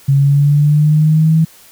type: linear sweep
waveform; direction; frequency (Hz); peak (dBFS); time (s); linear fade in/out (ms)
sine; up; 137.4 to 161.8; -7; 0.08-1.45; 10
effects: white hiss -43 dBFS RMS until 1.71 s